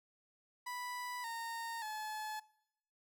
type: tone with pitch steps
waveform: 30% pulse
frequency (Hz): 987 / 920.9 / 859.2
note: B5 / A#5 / A5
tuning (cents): -1 / -21 / -41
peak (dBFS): -38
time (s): 0.66-2.4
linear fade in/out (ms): 10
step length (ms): 580
effects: noise-tail reverb RT60 0.8 s tail -22 dB re dry